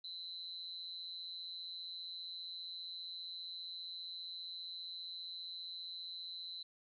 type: tone with amplitude modulation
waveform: sine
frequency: 4020 Hz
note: B7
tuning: 30 cents sharp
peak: -40 dBFS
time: 0.04-6.63 s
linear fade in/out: 5 ms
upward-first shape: sine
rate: 175 Hz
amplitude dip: 85%
effects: none